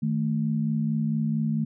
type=tone pair together; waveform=sine; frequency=155.56 / 220 Hz; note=D#3 / A3; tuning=0 / 0 cents; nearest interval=tritone; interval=600 cents; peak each=-26 / -25 dBFS; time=0.02-1.65 s; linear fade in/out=10 ms; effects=none